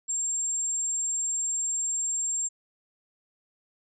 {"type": "tone", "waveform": "sine", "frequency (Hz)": 7420, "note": "A#8", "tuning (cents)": -9, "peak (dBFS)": -26, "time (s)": [0.08, 2.49], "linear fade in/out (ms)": 20, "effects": []}